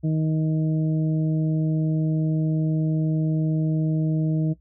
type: harmonic tone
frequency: 157.1 Hz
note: D#3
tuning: 17 cents sharp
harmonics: 1 / 2 / 3 / 4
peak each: -20 / -27 / -39 / -38 dBFS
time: 0.03-4.54 s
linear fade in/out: 20 ms
effects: noise-tail reverb RT60 0.1 s tail -17 dB re dry + added 60 Hz sine -54 dBFS peak until 4.6 s